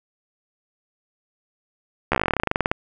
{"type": "slowing click train", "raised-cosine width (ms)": 0.5, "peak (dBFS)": -4, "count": 21, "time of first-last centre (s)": [2.12, 2.715], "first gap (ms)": 13, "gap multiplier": 1.08, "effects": []}